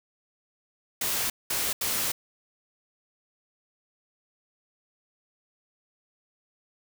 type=noise bursts at uneven times; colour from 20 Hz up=white; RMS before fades=-28 dBFS; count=3; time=1.01-1.3 / 1.5-1.73 / 1.81-2.12 s; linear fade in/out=5 ms; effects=none